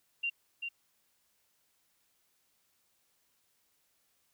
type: tone with echo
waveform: sine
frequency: 2772 Hz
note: F7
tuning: 14 cents flat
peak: -30 dBFS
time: 0.23-0.3 s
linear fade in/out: 10 ms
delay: 390 ms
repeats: 1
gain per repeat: -5 dB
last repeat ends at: 0.69 s
effects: white hiss -74 dBFS RMS until 4.33 s